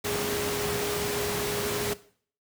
sine tone in noise, 412.5 Hz, G#4, 12 cents flat, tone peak -31 dBFS, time 0.04-1.94 s, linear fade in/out 10 ms, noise pink, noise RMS -30 dBFS, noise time 0.04-1.94 s, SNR -4 dB, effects noise-tail reverb RT60 0.5 s tail -17 dB re dry + high-pass 100 Hz 12 dB/octave

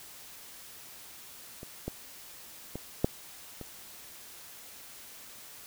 clicks, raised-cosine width 2 ms, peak -29 / -20 / -23 / -10 / -27 dBFS, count 5, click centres 1.631 / 1.88 / 2.756 / 3.045 / 3.613 s, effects white hiss -49 dBFS RMS until 5.66 s

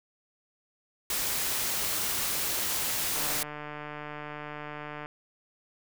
white noise, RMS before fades -30 dBFS, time 1.1-3.43 s, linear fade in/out 2 ms
click train, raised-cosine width 0.5 ms, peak -24 dBFS, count 284, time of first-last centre 3.16-5.059 s, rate 149 Hz
effects none

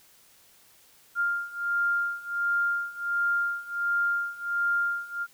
sine beating tone pair, 1399 / 1400.4 Hz, F6 / F6, +3 / +4 cents, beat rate 1.4 Hz, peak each -29 / -27 dBFS, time 1.15-5.27 s, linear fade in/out 50 ms, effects white hiss -58 dBFS RMS until 5.33 s

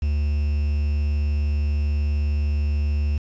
triangle tone with quantisation, 73.42 Hz, D2, in tune, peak -17 dBFS, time 0.02-3.18 s, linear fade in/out 5 ms, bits 7, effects resampled to 16000 Hz

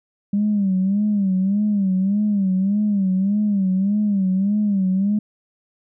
sine tone with vibrato, 198.2 Hz, G3, 19 cents sharp, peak -15 dBFS, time 0.33-5.19 s, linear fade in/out 5 ms, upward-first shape sine, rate 1.7 Hz, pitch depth 110 cents each way, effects tanh soft clip ceiling -11 dBFS

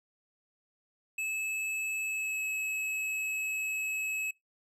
square tone with pitch glide, 2602 to 2578 Hz, E7 to E7, -23 to -39 cents, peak -32 dBFS, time 1.18-4.31 s, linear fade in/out 5 ms, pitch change -16 cents, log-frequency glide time 2.05-2.42 s, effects noise-tail reverb RT60 0.2 s tail -26 dB re dry + low-pass 12000 Hz 12 dB/octave

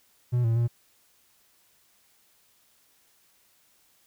triangle tone with pitch steps, 122.4 / 114.4 / 118.2 Hz, B2 / A#2 / A#2, -15 / -32 / +24 cents, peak -19 dBFS, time 0.32-0.68 s, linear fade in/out 20 ms, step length 120 ms, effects white hiss -64 dBFS RMS until 4.06 s

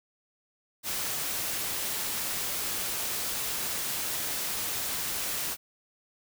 white noise, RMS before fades -32 dBFS, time 0.83-5.57 s, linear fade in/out 50 ms, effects none

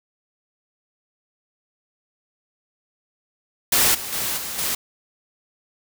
white noise with level steps, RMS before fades -17 / -31 / -25 / -30 / -24 dBFS, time 3.72-4.75 s, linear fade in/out 5 ms, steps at 3.94 / 4.12 / 4.37 / 4.58 s, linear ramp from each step 10 ms, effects none

